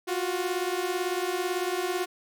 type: beating tone pair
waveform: sawtooth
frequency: 352.3 / 370.3 Hz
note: F4 / F#4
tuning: +15 / +1 cents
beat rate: 18 Hz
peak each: -26 dBFS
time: 0.07-2.06 s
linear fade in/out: 20 ms
effects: none